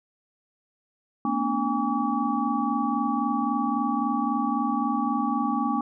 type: tone cluster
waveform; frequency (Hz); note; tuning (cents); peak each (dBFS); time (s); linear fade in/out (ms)
sine; 225.7 / 249.5 / 289.2 / 814 / 1141; A3 / B3 / D4 / G#5 / C#6; +44 / +18 / -27 / -35 / +50; -29; 1.25-5.81; 2
effects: none